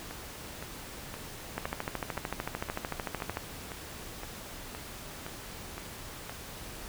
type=two click trains; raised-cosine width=0.5 ms; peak=-24 / -17 dBFS; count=13 / 25; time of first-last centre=0.11-6.296 / 1.58-3.371 s; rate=1.94 / 13.4 Hz; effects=pink hiss -44 dBFS RMS until 6.88 s